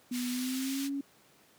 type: tone with pitch glide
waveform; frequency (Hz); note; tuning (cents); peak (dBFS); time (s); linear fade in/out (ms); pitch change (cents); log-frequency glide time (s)
sine; 246.9 to 278.7; B3 to C#4; 0 to +9; -31; 0.11-1.01; 5; +209; 0.29-0.87
type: band-pass noise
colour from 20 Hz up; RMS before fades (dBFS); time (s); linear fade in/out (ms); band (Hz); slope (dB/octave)
pink; -41; 0.11-0.9; 50; 2500 to 16000; 12
effects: pink hiss -62 dBFS RMS until 1.58 s + high-pass 150 Hz 12 dB/octave